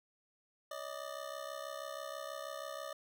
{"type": "ring-modulated tone", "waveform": "25% pulse", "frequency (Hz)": 600, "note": "D5", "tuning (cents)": 37, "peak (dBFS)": -35, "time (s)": [0.71, 2.93], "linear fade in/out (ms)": 2, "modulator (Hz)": 33.1, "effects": []}